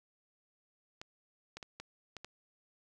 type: clicks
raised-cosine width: 0.2 ms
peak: -27 dBFS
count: 6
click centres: 1.015 / 1.57 / 1.628 / 1.8 / 2.167 / 2.246 s
effects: none